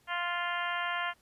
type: harmonic tone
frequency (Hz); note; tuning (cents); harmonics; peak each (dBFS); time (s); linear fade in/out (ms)
349.2; F4; 0; 2 / 3 / 4 / 5 / 6 / 7 / 8 / 9; -38 / -36 / -37 / -37 / -40 / -46 / -42 / -44; 0.07-1.14; 50
effects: pink hiss -67 dBFS RMS until 1.21 s + resampled to 32000 Hz